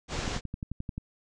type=low-pass noise; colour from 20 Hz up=pink; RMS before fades=-34 dBFS; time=0.08-0.41 s; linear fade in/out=50 ms; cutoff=7400 Hz; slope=48 dB/octave
type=click train; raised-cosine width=5 ms; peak=-22 dBFS; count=10; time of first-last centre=0.19-0.979 s; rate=11.4 Hz
effects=none